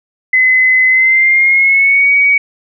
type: tone with pitch glide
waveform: sine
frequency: 2033 to 2256 Hz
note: B6 to C#7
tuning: +50 to +30 cents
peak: -6 dBFS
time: 0.33-2.38 s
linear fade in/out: 5 ms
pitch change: +180 cents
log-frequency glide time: 0.88-2.11 s
effects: none